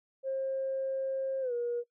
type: tone with pitch glide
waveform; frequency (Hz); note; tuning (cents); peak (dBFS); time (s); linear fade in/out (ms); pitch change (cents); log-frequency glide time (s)
sine; 534 to 478.5; C5 to A#4; +35 to +45; -29; 0.23-1.84; 50; -190; 1.41-1.53
effects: noise-tail reverb RT60 0.1 s tail -20 dB re dry + tanh soft clip ceiling -25 dBFS